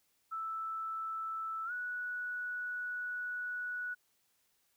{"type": "tone with pitch glide", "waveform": "sine", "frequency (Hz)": [1318.5, 1471.4], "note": ["E6", "F#6"], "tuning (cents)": [0, -10], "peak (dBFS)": -36, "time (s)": [0.31, 3.95], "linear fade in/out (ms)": 20, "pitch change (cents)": 190, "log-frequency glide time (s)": [1.65, 1.72], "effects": ["white hiss -75 dBFS RMS until 4.76 s"]}